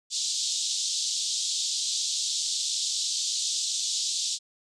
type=band-pass noise; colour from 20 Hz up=pink; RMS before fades=-29 dBFS; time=0.1-4.39 s; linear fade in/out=50 ms; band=3500 to 8000 Hz; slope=48 dB/octave; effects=none